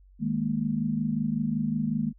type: chord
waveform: sine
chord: D# suspended fourth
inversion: none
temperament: equal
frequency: 155.56 / 207.7 / 233.1 Hz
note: D#3 / G#3 / A#3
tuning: 0 / 0 / 0 cents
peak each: -31 / -29 / -28 dBFS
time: 0.19-2.13 s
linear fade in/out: 50 ms
effects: added 47 Hz sine -52 dBFS peak until 2.18 s